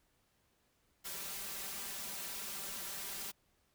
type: noise with comb filter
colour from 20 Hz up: white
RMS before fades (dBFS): -43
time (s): 1.04-3.32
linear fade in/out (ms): 20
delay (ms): 5.1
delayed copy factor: +0.75
effects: pink hiss -75 dBFS RMS until 3.74 s